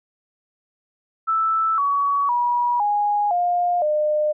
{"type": "tone with pitch steps", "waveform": "sine", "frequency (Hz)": [1319, 1128.5, 965.6, 826.1, 706.8, 604.8], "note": ["E6", "C#6", "B5", "G#5", "F5", "D#5"], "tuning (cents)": [1, 31, -39, -9, 21, -49], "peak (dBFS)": -17, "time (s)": [1.27, 4.33], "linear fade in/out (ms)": 20, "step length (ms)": 510, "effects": []}